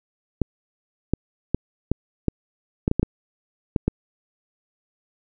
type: clicks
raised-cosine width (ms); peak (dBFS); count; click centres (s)
3; -6; 11; 0.417 / 1.136 / 1.546 / 1.916 / 2.283 / 2.879 / 2.914 / 2.996 / 3.03 / 3.762 / 3.88
effects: none